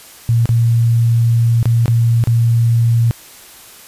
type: tone with dropouts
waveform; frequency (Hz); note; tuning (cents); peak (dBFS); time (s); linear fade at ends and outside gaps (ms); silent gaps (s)
sine; 116.54; A#2; 0; -9; 0.29-3.11; 0; 0.456-0.491 / 1.629-1.656 / 1.858-1.88 / 2.239-2.273
effects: white hiss -39 dBFS RMS until 3.87 s + resampled to 32000 Hz